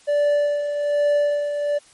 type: tone with tremolo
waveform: triangle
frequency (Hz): 583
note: D5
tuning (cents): -13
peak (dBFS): -13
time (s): 0.07-1.79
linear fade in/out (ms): 20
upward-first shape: sine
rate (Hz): 1.2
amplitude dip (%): 55
effects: white hiss -52 dBFS RMS until 1.93 s + MP3 48 kbps